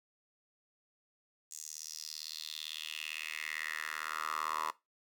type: tone with high-pass filter sweep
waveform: 10% pulse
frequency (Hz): 77.78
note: D#2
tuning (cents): 0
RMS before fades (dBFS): -41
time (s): 1.51-4.71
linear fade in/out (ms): 5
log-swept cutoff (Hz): 7100 to 970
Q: 4.3
effects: noise-tail reverb RT60 0.2 s tail -17 dB re dry